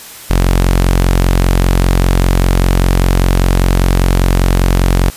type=tone; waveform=sawtooth; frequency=45.05 Hz; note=F#1; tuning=45 cents flat; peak=-4 dBFS; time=0.3-5.1 s; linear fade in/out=0 ms; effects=white hiss -32 dBFS RMS until 5.16 s + resampled to 32000 Hz